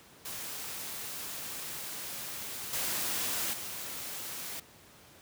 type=noise with level steps; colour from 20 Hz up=white; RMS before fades=-40 / -33 / -40 dBFS; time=0.25-4.6 s; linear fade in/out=5 ms; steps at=2.73 / 3.53 s; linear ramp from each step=5 ms; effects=pink hiss -56 dBFS RMS until 5.21 s + high-pass 80 Hz 12 dB/octave